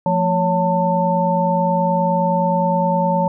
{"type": "tone cluster", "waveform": "sine", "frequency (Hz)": [174.6, 224.2, 557, 895], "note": ["F3", "A3", "C#5", "A5"], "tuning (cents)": [0, 33, 8, 29], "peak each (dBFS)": [-19, -27, -20, -18], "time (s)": [0.06, 3.28], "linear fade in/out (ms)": 2, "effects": []}